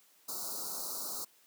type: band-stop noise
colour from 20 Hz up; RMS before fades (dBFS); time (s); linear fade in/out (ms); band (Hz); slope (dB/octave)
white; -39; 0.28-1.25; 10; 1400 to 4000; 96
effects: white hiss -65 dBFS RMS until 1.46 s + high-pass 200 Hz 12 dB/octave